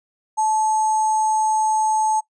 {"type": "tone with sample-and-hold", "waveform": "sine", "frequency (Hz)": 870, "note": "A5", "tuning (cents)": -20, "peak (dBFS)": -16, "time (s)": [0.37, 2.21], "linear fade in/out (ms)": 20, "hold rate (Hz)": 7350, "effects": ["noise-tail reverb RT60 0.1 s tail -20 dB re dry", "resampled to 22050 Hz"]}